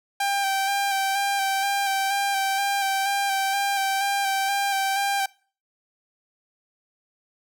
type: tone with vibrato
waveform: sawtooth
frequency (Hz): 788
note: G5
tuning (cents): +9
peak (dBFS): -18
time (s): 0.2-5.26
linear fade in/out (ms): 5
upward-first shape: square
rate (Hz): 2.1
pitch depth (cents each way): 20
effects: noise-tail reverb RT60 0.4 s tail -23 dB re dry